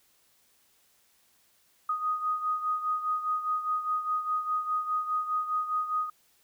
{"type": "beating tone pair", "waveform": "sine", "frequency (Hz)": [1244.5, 1249.4], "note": ["D#6", "D#6"], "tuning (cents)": [0, 7], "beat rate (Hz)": 4.9, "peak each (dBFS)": [-28, -34], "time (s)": [1.89, 6.1], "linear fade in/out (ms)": 5, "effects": ["white hiss -66 dBFS RMS until 6.43 s"]}